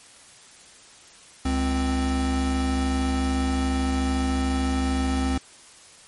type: tone pair together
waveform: square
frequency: 69.3 / 261.6 Hz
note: C#2 / C4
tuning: 0 / 0 cents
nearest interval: octave + major seventh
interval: 2300 cents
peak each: -25 dBFS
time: 1.45-5.38 s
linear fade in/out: 5 ms
effects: white hiss -49 dBFS RMS until 6.07 s + MP3 48 kbps